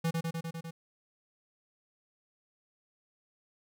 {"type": "tone with echo", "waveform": "square", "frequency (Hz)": 164.81, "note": "E3", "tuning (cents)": 0, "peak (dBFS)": -28, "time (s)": [0.04, 0.11], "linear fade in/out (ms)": 10, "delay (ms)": 100, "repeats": 6, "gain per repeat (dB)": -2, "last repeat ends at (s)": 0.71, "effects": []}